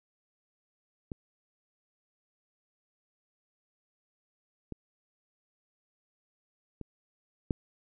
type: clicks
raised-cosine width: 3 ms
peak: -24 / -25 / -27 / -15 dBFS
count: 4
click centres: 1.118 / 4.723 / 6.813 / 7.508 s
effects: none